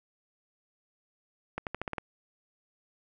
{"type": "accelerating click train", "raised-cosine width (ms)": 0.5, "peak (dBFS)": -18, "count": 7, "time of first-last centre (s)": [1.58, 1.982], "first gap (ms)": 88, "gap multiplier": 0.89, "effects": []}